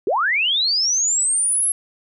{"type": "linear sweep", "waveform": "sine", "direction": "up", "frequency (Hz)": [331.3, 11175], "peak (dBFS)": -16, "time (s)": [0.07, 1.72], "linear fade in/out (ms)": 2, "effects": []}